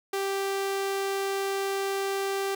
sawtooth tone, 392 Hz, G4, in tune, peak -23 dBFS, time 0.13-2.55 s, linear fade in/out 5 ms, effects none

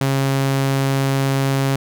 sawtooth tone, 136.1 Hz, C#3, 31 cents flat, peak -12 dBFS, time 0.01-1.76 s, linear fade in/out 2 ms, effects none

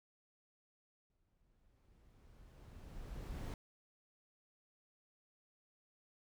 brown noise with exponential growth, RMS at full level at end -41 dBFS, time 1.1-3.54 s, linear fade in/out 1 ms, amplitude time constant 530 ms, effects none

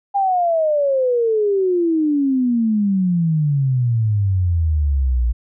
sine exponential sweep, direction down, 810 to 57.1 Hz, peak -14 dBFS, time 0.14-5.33 s, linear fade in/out 20 ms, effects none

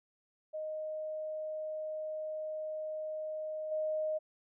sine tone with level steps, 621 Hz, D#5, 3 cents flat, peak -36 / -31 dBFS, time 0.53-4.19 s, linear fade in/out 20 ms, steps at 3.71 s, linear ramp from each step 10 ms, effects none

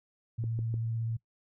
sine tone with vibrato, 114 Hz, A#2, 38 cents flat, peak -30 dBFS, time 0.38-1.17 s, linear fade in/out 10 ms, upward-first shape sine, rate 16 Hz, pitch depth 17 cents each way
click train, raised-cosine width 3 ms, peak -27 dBFS, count 3, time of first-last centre 0.44-0.741 s, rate 6.64 Hz
effects noise-tail reverb RT60 0.1 s tail -21 dB re dry

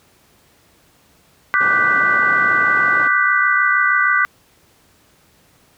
sine chord, G major seventh, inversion second, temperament equal with one note detuned, 1174.7 / 1480 / 1546.4 / 1975.5 Hz, D6 / F#6 / G6 / B6, 0 / 0 / -24 / 0 cents, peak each -18 / -17 / -19 / -18 dBFS, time 1.54-4.25 s, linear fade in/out 0 ms
white band-pass noise, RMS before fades -30 dBFS, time 1.6-3.08 s, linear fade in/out 10 ms, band 120 to 840 Hz, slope 12 dB/octave
effects pink hiss -54 dBFS RMS until 5.77 s + high-pass 60 Hz 12 dB/octave

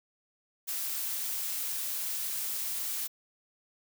blue noise, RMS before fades -34 dBFS, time 0.67-3.08 s, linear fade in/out 20 ms, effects none

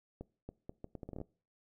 accelerating click train, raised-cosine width 2 ms, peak -30 dBFS, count 12, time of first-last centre 0.21-1.215 s, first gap 280 ms, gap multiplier 0.73, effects noise-tail reverb RT60 0.4 s tail -22 dB re dry

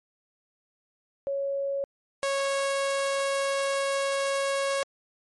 sine / sawtooth tone pair in turn, 554.4 / 550.9 Hz, C#5 / C#5, 0 / -11 cents, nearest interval unison, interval 11 cents, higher first, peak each -26 / -21 dBFS, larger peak second, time 1.27-1.84 / 2.23-4.83 s, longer second, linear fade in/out 0 ms, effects MP3 48 kbps

